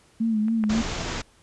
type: tone with vibrato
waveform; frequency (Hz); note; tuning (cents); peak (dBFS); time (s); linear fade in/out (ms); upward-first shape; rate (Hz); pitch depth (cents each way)
sine; 220; A3; 0; -20; 0.2-0.82; 10; sine; 3.7; 65
type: clicks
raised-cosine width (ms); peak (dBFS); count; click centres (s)
0.5; -28 / -18 / -27; 3; 0.483 / 0.639 / 0.785
type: low-pass noise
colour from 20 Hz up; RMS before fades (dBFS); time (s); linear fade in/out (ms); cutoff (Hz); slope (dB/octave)
pink; -30; 0.69-1.22; 10; 7400; 96
effects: pink hiss -58 dBFS RMS until 1.42 s + resampled to 24000 Hz